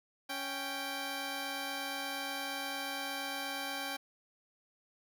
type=tone pair together; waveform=10% pulse; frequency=277.5 / 784 Hz; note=C#4 / G5; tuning=+2 / 0 cents; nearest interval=octave + tritone; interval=1798 cents; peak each=-33 / -30 dBFS; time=0.29-3.97 s; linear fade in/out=10 ms; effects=none